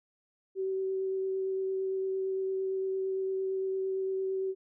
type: tone with vibrato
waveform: sine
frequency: 381.8 Hz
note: G4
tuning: 46 cents flat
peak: -29 dBFS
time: 0.55-4.55 s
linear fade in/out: 50 ms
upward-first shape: sine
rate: 8.8 Hz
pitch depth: 9 cents each way
effects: none